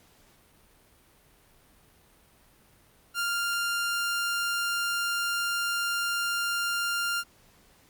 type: tone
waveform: sawtooth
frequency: 1396.9 Hz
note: F6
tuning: in tune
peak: -23 dBFS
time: 3.14-7.24 s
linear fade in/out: 50 ms
effects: pink hiss -60 dBFS RMS until 7.89 s + Opus 48 kbps